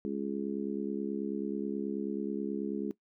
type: harmonic tone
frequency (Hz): 69.3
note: C#2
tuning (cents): 0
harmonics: 3 / 4 / 5 / 6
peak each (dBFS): -36 / -37 / -38 / -39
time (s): 0.05-2.91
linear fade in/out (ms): 0
effects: noise-tail reverb RT60 0.1 s tail -18 dB re dry